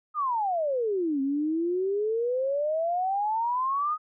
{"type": "exponential two-way sweep", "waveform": "sine", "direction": "down then up", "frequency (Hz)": [1262, 267, 1262], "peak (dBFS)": -24, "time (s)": [0.14, 3.98], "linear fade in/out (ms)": 50, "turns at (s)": 1.21, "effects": []}